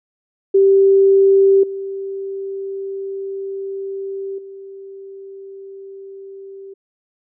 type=tone with level steps; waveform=sine; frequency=390.5 Hz; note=G4; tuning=7 cents flat; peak=-8 / -23 / -32 dBFS; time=0.54-6.74 s; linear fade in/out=10 ms; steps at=1.63 / 4.38 s; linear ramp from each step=5 ms; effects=none